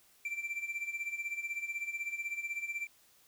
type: tone with tremolo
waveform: triangle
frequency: 2349 Hz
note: D7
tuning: in tune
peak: -31 dBFS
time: 0.25-2.87 s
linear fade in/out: 2 ms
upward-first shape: sine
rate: 16 Hz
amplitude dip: 75%
effects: white hiss -65 dBFS RMS until 3.27 s